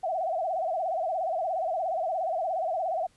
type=tone with vibrato; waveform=sine; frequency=698 Hz; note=F5; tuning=1 cent flat; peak=-26 dBFS; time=0.03-3.07 s; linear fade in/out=10 ms; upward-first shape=sine; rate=17 Hz; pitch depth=170 cents each way; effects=pink hiss -64 dBFS RMS until 3.16 s + resampled to 24000 Hz